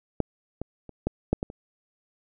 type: clicks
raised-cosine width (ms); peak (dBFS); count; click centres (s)
2; -9 / -18 / -28 / -11 / -8 / -15 / -26; 7; 0.203 / 0.616 / 0.893 / 1.07 / 1.33 / 1.429 / 1.501
effects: none